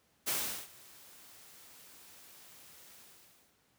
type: noise with ADSR envelope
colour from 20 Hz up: white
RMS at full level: -32 dBFS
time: 0.26-3.57 s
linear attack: 23 ms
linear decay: 390 ms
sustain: -24 dB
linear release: 610 ms
effects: pink hiss -71 dBFS RMS until 3.78 s + high-pass 80 Hz 12 dB/octave